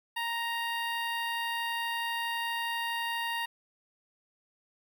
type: tone with notch filter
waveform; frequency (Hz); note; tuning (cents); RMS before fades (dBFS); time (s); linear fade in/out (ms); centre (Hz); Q
15% pulse; 932.3; A#5; 0; -33; 0.16-3.46; 10; 7200; 0.69
effects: 10-bit